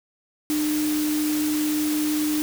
sine tone in noise, 302.9 Hz, D#4, 46 cents flat, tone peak -21 dBFS, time 0.5-2.42 s, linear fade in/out 0 ms, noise white, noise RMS -31 dBFS, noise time 0.5-2.42 s, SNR +7 dB, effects none

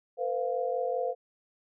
sine chord, Bb suspended second, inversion none, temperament equal with one note detuned, 466.2 / 511.3 / 698.5 Hz, Bb4 / C5 / F5, 0 / -40 / 0 cents, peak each -34 / -30 / -33 dBFS, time 0.17-1.15 s, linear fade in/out 50 ms, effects none

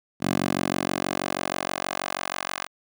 10% pulse tone with high-pass filter sweep, 46.25 Hz, F#1, in tune, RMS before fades -28 dBFS, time 0.2-2.68 s, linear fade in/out 50 ms, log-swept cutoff 200 to 1100 Hz, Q 1, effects none

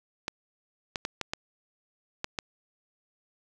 clicks, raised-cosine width 0.2 ms, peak -13 dBFS, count 7, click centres 0.281 / 0.958 / 1.051 / 1.213 / 1.335 / 2.244 / 2.388 s, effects none

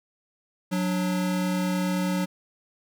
square tone pair together, 183.3 / 292.8 Hz, F#3 / D4, -16 / -5 cents, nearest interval minor sixth, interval 811 cents, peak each -25 / -32 dBFS, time 0.71-2.26 s, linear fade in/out 20 ms, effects none

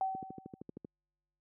sine tone with exponential decay, 764 Hz, G5, 45 cents flat, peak -28 dBFS, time 0.01-0.61 s, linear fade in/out 1 ms, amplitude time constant 130 ms
click train, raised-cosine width 3 ms, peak -28 dBFS, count 10, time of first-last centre 0.15-0.848 s, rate 12.9 Hz
effects added 50 Hz sine -70 dBFS peak until 1.4 s + high-pass 200 Hz 12 dB/octave

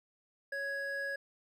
triangle tone pair together, 556 / 1665 Hz, C#5 / G#6, +5 / +4 cents, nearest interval octave + perfect fifth, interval 1899 cents, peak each -39 / -34 dBFS, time 0.52-1.16 s, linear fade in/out 5 ms, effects none

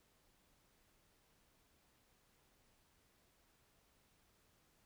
silence, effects pink hiss -74 dBFS RMS until 4.85 s

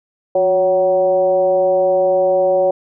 sine tone with frequency modulation, 559 Hz, C#5, 14 cents sharp, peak -11 dBFS, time 0.35-2.71 s, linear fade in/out 5 ms, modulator 194 Hz, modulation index 0.71, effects none

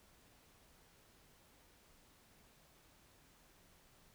silence, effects pink hiss -67 dBFS RMS until 4.14 s

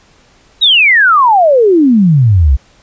sine exponential sweep, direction down, 3914 to 60.7 Hz, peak -4 dBFS, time 0.61-2.57 s, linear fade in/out 20 ms, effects pink hiss -47 dBFS RMS until 2.82 s + resampled to 16000 Hz

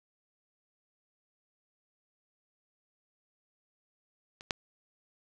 clicks, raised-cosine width 0.2 ms, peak -29 / -11 dBFS, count 2, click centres 4.409 / 4.508 s, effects none

